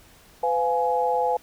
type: chord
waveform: sine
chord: F diminished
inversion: second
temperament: just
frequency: 502.9 / 698.5 / 838.1 Hz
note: Cb5 / F5 / Ab5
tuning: +31 / 0 / +16 cents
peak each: -24 / -27 / -23 dBFS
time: 0.43-1.37 s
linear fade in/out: 5 ms
effects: pink hiss -53 dBFS RMS until 1.42 s